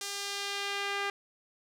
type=tone with band-pass filter sweep; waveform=sawtooth; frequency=400.8 Hz; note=G4; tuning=38 cents sharp; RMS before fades=-35 dBFS; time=0.01-1.1 s; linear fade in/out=2 ms; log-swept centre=6500 to 1900 Hz; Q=1; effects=none